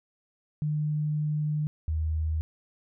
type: tone pair in turn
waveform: sine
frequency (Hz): 151 / 78.8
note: D3 / D#2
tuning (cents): +48 / +23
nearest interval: major seventh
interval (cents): 1125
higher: first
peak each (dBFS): -25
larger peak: neither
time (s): 0.62-1.67 / 1.88-2.41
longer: first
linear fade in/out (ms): 0
effects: none